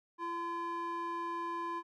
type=tone with band-pass filter; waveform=square; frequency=340.7 Hz; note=F4; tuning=43 cents flat; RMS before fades=-38 dBFS; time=0.18-1.83 s; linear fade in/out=50 ms; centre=970 Hz; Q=2.4; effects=none